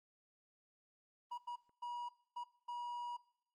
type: tone bursts at uneven times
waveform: triangle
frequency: 963 Hz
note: B5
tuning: 44 cents flat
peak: -39 dBFS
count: 5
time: 1.31-1.38 / 1.47-1.56 / 1.82-2.09 / 2.36-2.44 / 2.68-3.17 s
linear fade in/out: 10 ms
effects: noise-tail reverb RT60 0.6 s tail -19 dB re dry + Opus 24 kbps